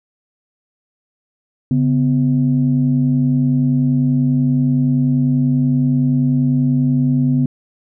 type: tone pair together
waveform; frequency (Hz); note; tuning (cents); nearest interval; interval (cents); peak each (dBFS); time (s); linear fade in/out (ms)
sine; 141.2 / 251.6; C#3 / B3; +32 / +32; minor seventh; 1000; -14; 1.71-7.46; 2
effects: tanh soft clip ceiling -5 dBFS